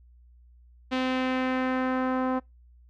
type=tone with low-pass filter sweep; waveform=sawtooth; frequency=257.9 Hz; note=C4; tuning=25 cents flat; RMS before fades=-27 dBFS; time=0.91-2.4 s; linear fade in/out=20 ms; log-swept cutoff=3400 to 1100 Hz; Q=1.5; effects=noise-tail reverb RT60 0.2 s tail -25 dB re dry + added 60 Hz sine -52 dBFS peak until 2.89 s